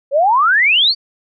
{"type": "exponential sweep", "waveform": "sine", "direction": "up", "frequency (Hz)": [529, 4699], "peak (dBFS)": -9, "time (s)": [0.11, 0.95], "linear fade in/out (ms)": 50, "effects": []}